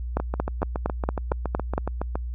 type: two click trains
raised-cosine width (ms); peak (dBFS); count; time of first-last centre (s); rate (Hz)
1; -9 / -13; 8 / 15; 0.17-1.779 / 0.2-2.155; 4.35 / 7.16
effects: added 60 Hz sine -28 dBFS peak until 2.34 s

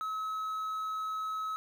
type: tone with quantisation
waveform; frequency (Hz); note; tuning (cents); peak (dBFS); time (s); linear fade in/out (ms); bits
triangle; 1286; E6; -43; -31; 0.01-1.56; 0; 10
effects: none

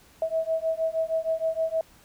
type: beating tone pair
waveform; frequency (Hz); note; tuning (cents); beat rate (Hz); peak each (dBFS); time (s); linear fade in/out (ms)
sine; 644 / 650.4; E5 / E5; -41 / -23; 6.4; -27; 0.22-1.81; 2
effects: pink hiss -56 dBFS RMS until 2.04 s

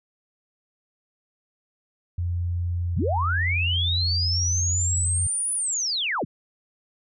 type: tone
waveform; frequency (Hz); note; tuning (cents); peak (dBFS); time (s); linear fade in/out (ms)
sine; 87.31; F2; 0; -23; 2.18-5.27; 5
type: linear two-way sweep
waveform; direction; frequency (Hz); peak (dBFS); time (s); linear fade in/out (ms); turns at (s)
sine; up then down; 49.72 to 9956 to 49.72; -23; 2.95-6.25; 10; 5.54
effects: none

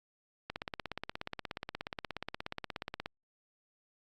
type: click train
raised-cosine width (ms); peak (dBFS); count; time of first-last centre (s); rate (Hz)
0.3; -21; 44; 0.5-3.06; 16.8
effects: Opus 48 kbps

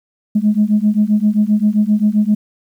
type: beating tone pair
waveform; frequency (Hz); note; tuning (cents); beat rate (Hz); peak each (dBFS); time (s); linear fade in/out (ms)
sine; 207 / 214.6; G#3 / A3; -5 / -43; 7.6; -13; 0.35-2.35; 10
effects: tanh soft clip ceiling -4 dBFS + 8-bit

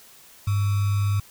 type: tone with sample-and-hold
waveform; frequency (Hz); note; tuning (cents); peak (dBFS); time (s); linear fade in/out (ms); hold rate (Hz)
sine; 100.9; G#2; -49; -19; 0.47-1.2; 5; 1225
effects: white hiss -50 dBFS RMS until 1.3 s

